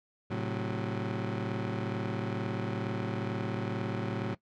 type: chord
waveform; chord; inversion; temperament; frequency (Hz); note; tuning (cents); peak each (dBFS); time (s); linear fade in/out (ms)
20% pulse; F# diminished; first; just; 111 / 133.2 / 185; A2 / C3 / F#3; +16 / +31 / 0; -30 / -33 / -31; 0.3-4.35; 10
effects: noise-tail reverb RT60 0.1 s tail -18 dB re dry + low-pass 3000 Hz 12 dB/octave